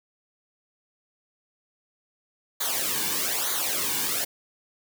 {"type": "noise with flanger", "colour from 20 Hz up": "white", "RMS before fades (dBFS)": -27, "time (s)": [2.6, 4.25], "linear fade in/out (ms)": 10, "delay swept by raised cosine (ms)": [0.37, 1.57], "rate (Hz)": 1.1, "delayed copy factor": -0.75, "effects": []}